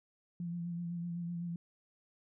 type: tone with vibrato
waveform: sine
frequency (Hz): 171.9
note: F3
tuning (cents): -27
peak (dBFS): -36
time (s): 0.4-1.56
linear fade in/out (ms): 2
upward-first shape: sine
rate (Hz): 7.9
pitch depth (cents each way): 29
effects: none